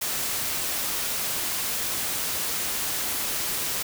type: noise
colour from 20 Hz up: white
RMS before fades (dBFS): -28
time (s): 0.01-3.83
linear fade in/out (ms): 10
effects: none